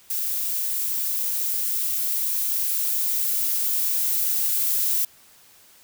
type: noise with level ramp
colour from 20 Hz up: violet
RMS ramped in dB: -26 to -22 dBFS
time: 0.1-5.05 s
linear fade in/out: 5 ms
effects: white hiss -53 dBFS RMS until 5.83 s